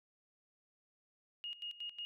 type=tone with tremolo; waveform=sine; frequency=2861 Hz; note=F7; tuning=41 cents sharp; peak=-40 dBFS; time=1.44-2.05 s; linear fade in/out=0 ms; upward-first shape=square; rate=5.5 Hz; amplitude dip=80%; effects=none